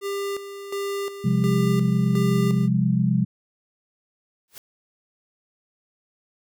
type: tone with tremolo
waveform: square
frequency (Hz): 398.7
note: G4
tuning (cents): +29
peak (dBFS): -26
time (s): 0.01-2.69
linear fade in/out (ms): 50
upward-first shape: square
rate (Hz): 1.4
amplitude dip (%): 65
type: chord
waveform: sine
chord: F minor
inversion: second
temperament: equal with one note detuned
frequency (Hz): 130.81 / 174.61 / 202.3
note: C3 / F3 / Ab3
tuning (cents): 0 / 0 / -45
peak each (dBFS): -22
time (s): 1.24-3.25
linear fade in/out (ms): 10
type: noise with exponential growth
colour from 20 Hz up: white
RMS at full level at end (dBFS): -36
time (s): 4.48-4.58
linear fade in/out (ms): 0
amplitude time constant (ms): 20
effects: none